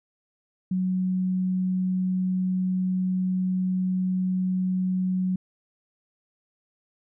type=tone; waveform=sine; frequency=185 Hz; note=F#3; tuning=in tune; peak=-22 dBFS; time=0.71-5.36 s; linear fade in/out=5 ms; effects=none